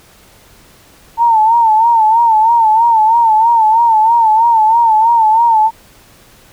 sine tone with vibrato, 901 Hz, A5, 41 cents sharp, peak -6 dBFS, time 1.17-5.71 s, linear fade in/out 50 ms, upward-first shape sine, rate 3.1 Hz, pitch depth 83 cents each way, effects pink hiss -44 dBFS RMS until 6.52 s

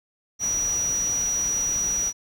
sine tone in noise, 5820 Hz, F#8, 29 cents flat, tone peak -22 dBFS, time 0.39-2.13 s, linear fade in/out 50 ms, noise pink, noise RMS -37 dBFS, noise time 0.39-2.13 s, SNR +12 dB, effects none

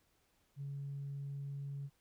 sine tone, 140.2 Hz, C#3, 20 cents sharp, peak -39 dBFS, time 0.56-1.9 s, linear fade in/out 50 ms, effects tanh soft clip ceiling -36 dBFS + pink hiss -75 dBFS RMS until 2 s

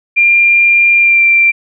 sine tone with pitch glide, 2392 to 2360 Hz, D7 to D7, +31 to +8 cents, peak -5 dBFS, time 0.16-1.52 s, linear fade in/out 20 ms, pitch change -23 cents, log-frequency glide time 0.99-1.23 s, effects none

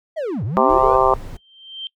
triangle linear two-way sweep, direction down then up, 673 to 90.1 to 527 Hz, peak -19 dBFS, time 0.16-0.97 s, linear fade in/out 20 ms, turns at 0.44 s
harmonic tone, 130.81 Hz, C3, in tune, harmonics 3 / 4 / 5 / 6 / 7 / 8 / 9, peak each -20 / -20 / -20 / -20 / -20 / -20 / -20 dBFS, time 0.57-1.14 s, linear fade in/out 0 ms
brown noise, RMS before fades -30 dBFS, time 0.69-1.37 s, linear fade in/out 5 ms
sine tone with exponential growth, 3139 Hz, G7, 2 cents sharp, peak -24 dBFS, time 1.27-1.87 s, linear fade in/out 1 ms, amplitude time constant 130 ms
effects noise-tail reverb RT60 0.1 s tail -21 dB re dry

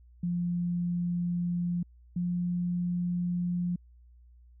sine tone pair in turn, 174.61 / 176.23 Hz, F3 / F3, 0 / +16 cents, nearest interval unison, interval 16 cents, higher second, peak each -27 dBFS, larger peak neither, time 0.23-1.83 / 2.16-3.76 s, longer neither, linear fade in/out 5 ms, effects added 60 Hz sine -53 dBFS peak until 4.6 s

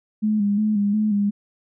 sine tone with vibrato, 208.4 Hz, G#3, 6 cents sharp, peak -17 dBFS, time 0.22-1.31 s, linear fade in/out 20 ms, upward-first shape square, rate 2.8 Hz, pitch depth 45 cents each way, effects none

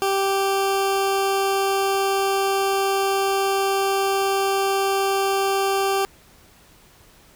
20% pulse tone, 390.9 Hz, G4, 5 cents flat, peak -14 dBFS, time 0.02-6.05 s, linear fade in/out 0 ms, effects pink hiss -52 dBFS RMS until 7.35 s

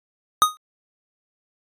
square tone with exponential decay, 1244.5 Hz, D#6, in tune, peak -9 dBFS, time 0.42-0.57 s, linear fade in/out 0 ms, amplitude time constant 31 ms, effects AAC 48 kbps

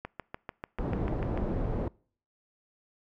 click train, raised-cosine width 0.5 ms, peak -21 dBFS, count 10, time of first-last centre 0.05-1.375 s, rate 6.79 Hz
pink low-pass noise, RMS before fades -31 dBFS, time 0.79-1.88 s, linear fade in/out 2 ms, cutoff 580 Hz, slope 12 dB/octave
effects noise-tail reverb RT60 0.5 s tail -25 dB re dry

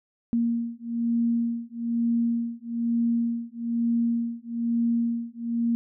sine beating tone pair, 233.1 / 234.2 Hz, A#3 / A#3, 0 / +8 cents, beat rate 1.1 Hz, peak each -26 dBFS, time 0.33-5.75 s, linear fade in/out 0 ms, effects none

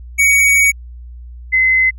square / sine tone pair in turn, 2247 / 2048 Hz, C#7 / C7, +23 / -38 cents, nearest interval major second, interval 161 cents, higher first, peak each -9 dBFS, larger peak neither, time 0.18-0.72 / 1.52-1.91 s, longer first, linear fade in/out 20 ms, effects added 60 Hz sine -30 dBFS peak until 1.98 s

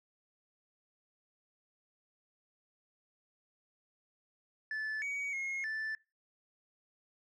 sine tone with pitch steps, 1742 / 2256 / 2156 / 1759 Hz, A6 / C#7 / C#7 / A6, -18 / +30 / -49 / -1 cents, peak -32 dBFS, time 4.71-5.95 s, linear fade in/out 2 ms, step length 310 ms, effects noise-tail reverb RT60 0.3 s tail -26 dB re dry + tanh soft clip ceiling -34 dBFS

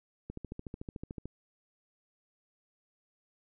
click train, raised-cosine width 3 ms, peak -27 dBFS, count 14, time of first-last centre 0.3-1.256 s, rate 13.6 Hz, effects none

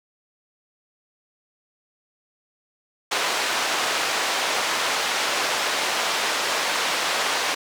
pink band-pass noise, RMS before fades -24 dBFS, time 3.11-7.55 s, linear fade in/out 10 ms, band 660 to 6100 Hz, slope 12 dB/octave, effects none

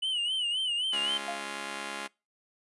triangle tone with vibrato, 2960 Hz, F#7, in tune, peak -26 dBFS, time 0.02-1.18 s, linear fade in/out 10 ms, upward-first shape sine, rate 3.8 Hz, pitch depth 97 cents each way
5% pulse chord, Db major, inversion second, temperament just, 207.9 / 277.2 / 346.5 Hz, Ab3 / Db4 / F4, +2 / 0 / -14 cents, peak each -30 dBFS, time 0.92-2.08 s, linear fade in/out 20 ms
sine tone with exponential decay, 694 Hz, F5, 11 cents flat, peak -30 dBFS, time 1.28-1.65 s, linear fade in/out 1 ms, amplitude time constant 80 ms
effects noise-tail reverb RT60 0.3 s tail -26 dB re dry + resampled to 24000 Hz

